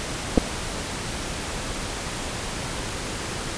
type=clicks; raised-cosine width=2 ms; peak=-3 dBFS; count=2; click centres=0.376 / 0.38 s; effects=pink hiss -30 dBFS RMS until 3.57 s + resampled to 22050 Hz